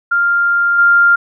sine tone with level steps, 1396.9 Hz, F6, in tune, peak -10 / -6 dBFS, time 0.11-1.16 s, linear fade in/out 10 ms, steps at 0.78 s, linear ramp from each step 10 ms, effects none

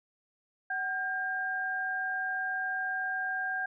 sine tone pair together, 750.9 / 1603 Hz, F#5 / G6, +25 / +38 cents, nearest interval octave + minor second, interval 1313 cents, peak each -36 / -31 dBFS, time 0.7-3.66 s, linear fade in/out 5 ms, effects none

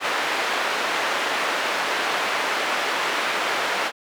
white band-pass noise, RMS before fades -24 dBFS, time 0-3.92 s, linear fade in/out 50 ms, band 430 to 2100 Hz, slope 12 dB/octave, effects none

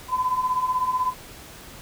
sine beating tone pair, 1000 / 1016 Hz, B5 / B5, +21 / +49 cents, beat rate 16 Hz, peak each -27 / -22 dBFS, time 0.08-1.14 s, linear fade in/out 50 ms, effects pink hiss -43 dBFS RMS until 1.81 s

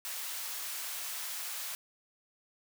white high-pass noise, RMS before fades -39 dBFS, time 0.05-1.75 s, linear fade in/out 0 ms, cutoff 800 Hz, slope 12 dB/octave, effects none

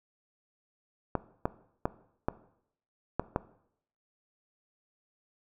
clicks, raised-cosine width 1 ms, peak -13 dBFS, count 6, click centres 1.153 / 1.455 / 1.855 / 2.285 / 3.196 / 3.361 s, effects noise-tail reverb RT60 0.7 s tail -17 dB re dry

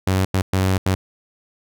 sawtooth tone bursts at uneven times, 94.5 Hz, F#2, 37 cents sharp, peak -12 dBFS, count 4, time 0.07-0.25 / 0.34-0.42 / 0.53-0.78 / 0.86-0.95 s, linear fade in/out 5 ms, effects none

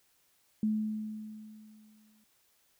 sine tone with exponential decay, 215.3 Hz, A3, 37 cents flat, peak -25 dBFS, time 0.63-2.24 s, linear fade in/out 2 ms, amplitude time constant 350 ms, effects white hiss -70 dBFS RMS until 2.79 s

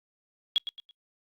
sine tone with echo, 3322 Hz, G#7, in tune, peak -20 dBFS, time 0.56-0.58 s, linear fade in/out 0 ms, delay 110 ms, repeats 3, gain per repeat -10 dB, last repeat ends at 0.91 s, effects noise-tail reverb RT60 0.1 s tail -24 dB re dry + Opus 48 kbps

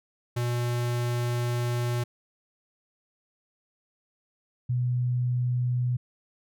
square / sine tone pair in turn, 120.8 / 123.77 Hz, B2 / B2, -38 / +4 cents, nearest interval unison, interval 42 cents, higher second, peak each -26 / -23 dBFS, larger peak second, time 0.36-2.04 / 4.69-5.97 s, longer first, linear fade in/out 10 ms, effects none

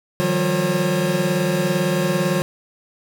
square tone cluster, 153.4 / 173.3 / 191.2 / 357.8 / 543 Hz, D#3 / F3 / G3 / F4 / C#5, -24 / -13 / -43 / +42 / -36 cents, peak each -25 dBFS, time 0.2-2.42 s, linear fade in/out 0 ms, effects none

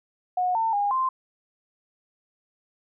sine tone with pitch steps, 728 / 900 / 814 / 1044 Hz, F#5 / A5 / G#5 / C6, -28 / +39 / -35 / -4 cents, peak -21 dBFS, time 0.37-1.09 s, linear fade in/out 5 ms, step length 180 ms, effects none

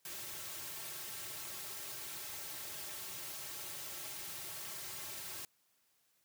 white noise with comb filter, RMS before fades -45 dBFS, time 0.05-5.45 s, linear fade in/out 2 ms, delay 4.1 ms, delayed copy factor -1, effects white hiss -75 dBFS RMS until 6.24 s + high-pass 80 Hz 12 dB/octave

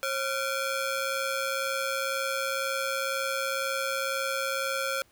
sawtooth ring-modulated tone, 958 Hz, A#5, 47 cents sharp, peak -21 dBFS, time 0.03-5.02 s, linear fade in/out 0 ms, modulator 418 Hz, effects pink hiss -63 dBFS RMS until 5.11 s

